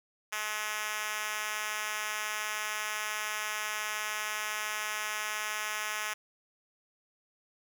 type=tone with high-pass filter; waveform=5% pulse; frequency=212.9 Hz; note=G#3; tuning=43 cents sharp; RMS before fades=-35 dBFS; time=0.32-6.14 s; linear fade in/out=10 ms; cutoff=1100 Hz; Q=0.65; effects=none